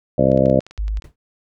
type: harmonic tone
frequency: 66 Hz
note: C2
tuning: 16 cents sharp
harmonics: 1 / 2 / 3 / 4 / 5 / 6 / 7 / 8 / 9 / 10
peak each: -28 / -20 / -20 / -21 / -24 / -27 / -25 / -18 / -17 / -26 dBFS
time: 0.18-0.6 s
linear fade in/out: 5 ms
type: clicks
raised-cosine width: 0.2 ms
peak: -23 dBFS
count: 11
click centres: 0.318 / 0.375 / 0.458 / 0.499 / 0.606 / 0.666 / 0.71 / 0.777 / 0.881 / 0.972 / 1.022 s
type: tone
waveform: sine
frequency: 51.91 Hz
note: G#1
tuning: in tune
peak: -19 dBFS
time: 0.78-1 s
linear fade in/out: 10 ms
type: noise with exponential decay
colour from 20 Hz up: brown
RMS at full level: -33 dBFS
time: 1.04-1.16 s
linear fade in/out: 5 ms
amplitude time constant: 25 ms
effects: none